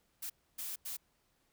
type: noise bursts at uneven times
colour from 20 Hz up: blue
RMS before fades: -41 dBFS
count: 3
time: 0.22-0.3 / 0.58-0.76 / 0.85-0.97 s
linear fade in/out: 10 ms
effects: pink hiss -75 dBFS RMS until 1.52 s